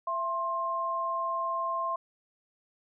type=tone pair together; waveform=sine; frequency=669.4 / 1058 Hz; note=E5 / C6; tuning=+26 / +19 cents; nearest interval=minor sixth; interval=793 cents; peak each=-35 / -29 dBFS; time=0.07-1.96 s; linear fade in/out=5 ms; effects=none